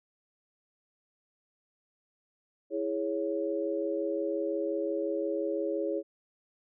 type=chord; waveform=sine; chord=C# minor; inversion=first; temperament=equal; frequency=329.6 / 415.3 / 554.4 Hz; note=E4 / G#4 / C#5; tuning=0 / 0 / 0 cents; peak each=-33 dBFS; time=2.7-6.03 s; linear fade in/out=50 ms; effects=none